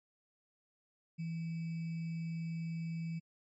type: tone with sample-and-hold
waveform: sine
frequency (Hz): 164.81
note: E3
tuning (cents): 0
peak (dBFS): -36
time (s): 1.18-3.2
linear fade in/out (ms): 20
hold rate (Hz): 2450
effects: low-pass 5000 Hz 12 dB/octave + MP3 32 kbps